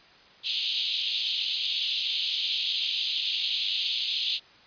white band-pass noise, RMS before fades -29 dBFS, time 0.43-4.4 s, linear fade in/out 50 ms, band 2900 to 4200 Hz, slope 48 dB/octave, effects white hiss -54 dBFS RMS until 4.66 s + resampled to 11025 Hz

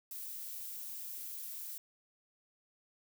violet noise, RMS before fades -44 dBFS, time 0.11-1.78 s, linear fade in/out 2 ms, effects none

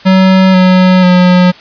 square tone with pitch steps, 188.5 / 184.51 / 180.61 Hz, F#3 / F#3 / F#3, +32 / -5 / -42 cents, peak -4 dBFS, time 0.05-1.52 s, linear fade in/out 20 ms, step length 490 ms, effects white hiss -35 dBFS RMS until 1.6 s + resampled to 11025 Hz

